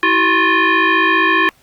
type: tone with frequency modulation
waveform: sine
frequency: 325.5 Hz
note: E4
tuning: 22 cents flat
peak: -10 dBFS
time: 0.03-1.49 s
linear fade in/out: 0 ms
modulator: 706 Hz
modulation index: 3.2
effects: pink hiss -53 dBFS RMS until 1.62 s + Opus 48 kbps